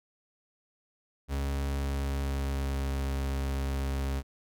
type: tone with pitch glide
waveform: 40% pulse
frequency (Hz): 69.3 to 67.99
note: C#2 to C#2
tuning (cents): 0 to -33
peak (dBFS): -28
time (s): 1.28-4.23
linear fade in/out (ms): 50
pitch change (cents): -33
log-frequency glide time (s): 1.8-3.08
effects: none